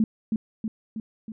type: tone with echo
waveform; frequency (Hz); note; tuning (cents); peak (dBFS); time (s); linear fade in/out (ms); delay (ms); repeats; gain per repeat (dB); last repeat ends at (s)
sine; 220; A3; 0; -17; 0-0.04; 2; 320; 4; -4; 1.32
effects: none